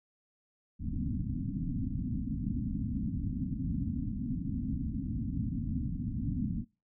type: low-pass noise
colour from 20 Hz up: white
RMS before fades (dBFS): -34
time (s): 0.79-6.65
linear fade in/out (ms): 50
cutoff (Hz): 280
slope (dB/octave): 96
effects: noise-tail reverb RT60 0.3 s tail -24 dB re dry